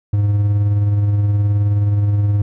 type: tone with tremolo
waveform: triangle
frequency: 102.5 Hz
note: G#2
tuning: 22 cents flat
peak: -9 dBFS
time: 0.13-2.42 s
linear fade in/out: 5 ms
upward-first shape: sine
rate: 19 Hz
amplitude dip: 30%
effects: none